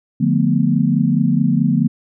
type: chord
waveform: sine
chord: B half-diminished seventh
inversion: first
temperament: just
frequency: 148.16 / 177.8 / 222.2 / 246.9 Hz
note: D3 / F3 / A3 / B3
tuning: +16 / +31 / +17 / 0 cents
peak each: -18 dBFS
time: 0.2-1.88 s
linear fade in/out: 10 ms
effects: none